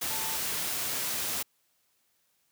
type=tone in noise; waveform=sine; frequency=884 Hz; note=A5; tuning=8 cents sharp; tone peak=-41 dBFS; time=0.1-0.37 s; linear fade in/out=10 ms; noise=white; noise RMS=-32 dBFS; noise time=0.01-1.43 s; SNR=-12 dB; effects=white hiss -72 dBFS RMS until 2.51 s + high-pass 60 Hz 12 dB/octave